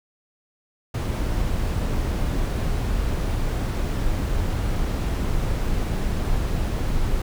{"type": "noise", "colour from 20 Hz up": "brown", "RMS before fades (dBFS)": -23, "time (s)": [0.94, 7.22], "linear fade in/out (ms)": 5, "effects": []}